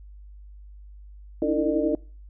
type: tone cluster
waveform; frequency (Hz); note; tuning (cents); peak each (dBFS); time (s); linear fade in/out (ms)
sine; 288 / 316.9 / 328.2 / 454.3 / 602; D4 / D#4 / E4 / A#4 / D5; -34 / +32 / -8 / -45 / +43; -27; 1.42-1.95; 2
effects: noise-tail reverb RT60 0.4 s tail -24 dB re dry + added 50 Hz sine -42 dBFS peak until 2.29 s

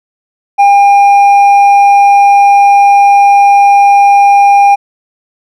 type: tone with hard clipping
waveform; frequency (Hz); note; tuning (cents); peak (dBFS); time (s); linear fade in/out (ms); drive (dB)
sine; 804; G5; +44; -3; 0.58-4.76; 20; 4
effects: none

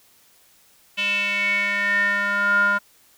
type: tone with band-pass filter sweep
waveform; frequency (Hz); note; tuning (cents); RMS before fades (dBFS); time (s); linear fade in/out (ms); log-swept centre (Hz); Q
square; 202.3; G#3; -45; -21; 0.97-2.79; 20; 2800 to 1300; 8.9
effects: white hiss -56 dBFS RMS until 3.17 s

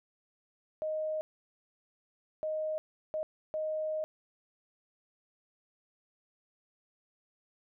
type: tone bursts at uneven times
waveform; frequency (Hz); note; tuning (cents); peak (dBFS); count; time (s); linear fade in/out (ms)
sine; 622.3; D#5; 0; -31; 4; 0.82-1.21 / 2.43-2.78 / 3.14-3.23 / 3.54-4.04; 0
effects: none

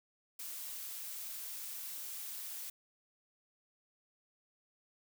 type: noise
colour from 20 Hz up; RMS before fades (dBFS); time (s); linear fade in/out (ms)
blue; -44; 0.39-2.7; 5
effects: none

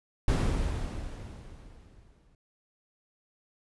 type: noise with exponential decay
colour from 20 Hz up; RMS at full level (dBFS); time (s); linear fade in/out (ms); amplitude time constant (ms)
brown; -23; 0.28-2.35; 2; 450
effects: resampled to 24000 Hz

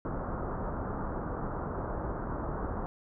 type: low-pass noise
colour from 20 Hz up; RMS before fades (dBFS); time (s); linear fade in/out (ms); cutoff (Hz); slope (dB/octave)
pink; -35; 0.05-2.86; 0; 1400; 48
effects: none

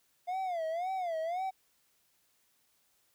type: tone with vibrato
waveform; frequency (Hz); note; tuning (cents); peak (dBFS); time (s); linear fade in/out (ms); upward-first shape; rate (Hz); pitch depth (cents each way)
triangle; 698.5; F5; 0; -30; 0.27-1.51; 20; sine; 1.9; 160
effects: white hiss -72 dBFS RMS until 3.14 s

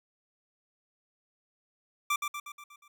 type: tone with echo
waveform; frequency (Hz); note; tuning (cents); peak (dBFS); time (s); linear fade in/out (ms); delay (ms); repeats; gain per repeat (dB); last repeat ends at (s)
25% pulse; 1174.7; D6; 0; -22; 2.1-2.16; 5; 120; 6; -5; 2.88
effects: none

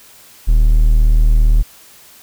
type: tone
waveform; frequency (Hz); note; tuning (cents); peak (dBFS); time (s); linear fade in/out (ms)
triangle; 38.78; D#1; -5; -5; 0.47-1.63; 20
effects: white hiss -43 dBFS RMS until 2.22 s

